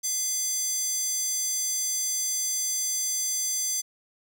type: tone with high-pass filter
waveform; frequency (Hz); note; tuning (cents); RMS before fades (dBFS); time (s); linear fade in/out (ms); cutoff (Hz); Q
square; 684; F5; -36; -28; 0.03-3.82; 20; 6400; 4.2
effects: none